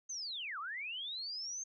sine linear two-way sweep, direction down then up, 6420 to 1108.7 to 6420 Hz, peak -39 dBFS, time 0.09-1.64 s, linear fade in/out 10 ms, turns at 0.59 s, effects none

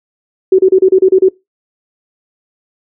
sine tone bursts, 377 Hz, F#4, 32 cents sharp, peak -3 dBFS, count 8, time 0.52-1.287 s, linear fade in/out 5 ms, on 67 ms, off 33 ms, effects noise-tail reverb RT60 0.2 s tail -22 dB re dry

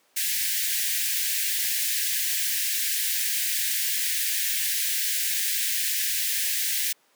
white high-pass noise, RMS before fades -26 dBFS, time 0.16-6.93 s, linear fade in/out 10 ms, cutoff 1600 Hz, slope 96 dB/octave, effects pink hiss -63 dBFS RMS until 7.15 s + high-pass 400 Hz 12 dB/octave

